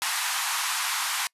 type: band-pass noise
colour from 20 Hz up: pink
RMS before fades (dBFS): -28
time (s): 0.02-1.27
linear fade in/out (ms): 0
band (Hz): 840 to 13000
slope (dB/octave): 48
effects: noise-tail reverb RT60 0.1 s tail -26 dB re dry + resampled to 32000 Hz